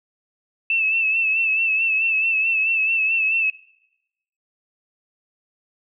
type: tone with vibrato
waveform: sine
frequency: 2637 Hz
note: E7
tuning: in tune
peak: -17 dBFS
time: 0.7-3.5 s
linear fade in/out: 2 ms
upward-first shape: sine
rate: 4.6 Hz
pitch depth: 46 cents each way
effects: noise-tail reverb RT60 0.9 s tail -22 dB re dry